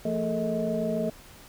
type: tone cluster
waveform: sine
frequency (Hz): 171.3 / 224.6 / 423.8 / 451 / 634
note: F3 / A3 / G#4 / A4 / D#5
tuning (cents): -33 / +36 / +35 / +43 / +32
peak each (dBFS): -33 / -29 / -35 / -33 / -29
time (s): 0.05-1.1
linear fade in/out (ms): 5
effects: tanh soft clip ceiling -16 dBFS + pink hiss -50 dBFS RMS until 1.48 s